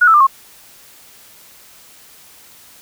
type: tone with pitch steps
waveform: sine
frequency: 1452 / 1316.2 / 1193.1 / 1081.5 Hz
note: F#6 / E6 / D6 / C#6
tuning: -33 / -3 / +27 / -43 cents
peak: -6 dBFS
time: 0.01-0.27 s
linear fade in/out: 10 ms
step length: 65 ms
effects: white hiss -44 dBFS RMS until 2.81 s